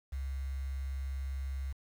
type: tone with quantisation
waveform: sine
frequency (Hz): 67.5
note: C#2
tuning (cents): -45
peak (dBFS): -34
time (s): 0.12-1.73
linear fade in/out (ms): 10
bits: 9
effects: none